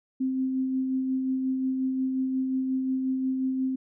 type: tone with tremolo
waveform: sine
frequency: 261.6 Hz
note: C4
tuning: in tune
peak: -23 dBFS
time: 0.2-3.76 s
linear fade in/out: 10 ms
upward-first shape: sine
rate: 5.6 Hz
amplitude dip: 30%
effects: none